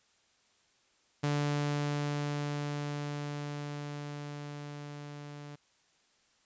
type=tone with level ramp; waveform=sawtooth; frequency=145.8 Hz; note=D3; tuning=12 cents flat; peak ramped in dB=-24 to -40 dBFS; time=1.23-5.56 s; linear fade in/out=10 ms; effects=white hiss -69 dBFS RMS until 6.45 s + resampled to 16000 Hz